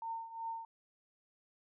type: tone with tremolo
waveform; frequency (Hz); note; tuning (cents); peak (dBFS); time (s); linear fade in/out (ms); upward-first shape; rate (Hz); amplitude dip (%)
sine; 910; A#5; -42; -36; 0.02-0.65; 2; triangle; 2.7; 80
effects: none